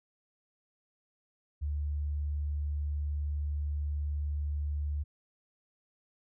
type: tone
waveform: sine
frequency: 73.42 Hz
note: D2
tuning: in tune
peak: -30 dBFS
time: 1.61-5.04 s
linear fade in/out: 20 ms
effects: none